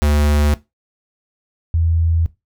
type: tone pair in turn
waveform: square / sine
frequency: 73.8 / 82.65 Hz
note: D2 / E2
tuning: +9 / +5 cents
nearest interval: major second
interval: 196 cents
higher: second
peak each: -13 dBFS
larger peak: neither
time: 0.02-0.54 / 1.74-2.26 s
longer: neither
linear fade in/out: 0 ms
effects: noise-tail reverb RT60 0.2 s tail -17 dB re dry